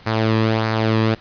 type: tone with flanger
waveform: sawtooth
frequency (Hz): 110.9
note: A2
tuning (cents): +14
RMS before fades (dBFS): -18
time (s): 0.06-1.15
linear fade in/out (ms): 10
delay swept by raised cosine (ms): 0.3 to 1.4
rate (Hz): 1.6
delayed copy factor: -0.5
effects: pink hiss -45 dBFS RMS until 1.2 s + resampled to 11025 Hz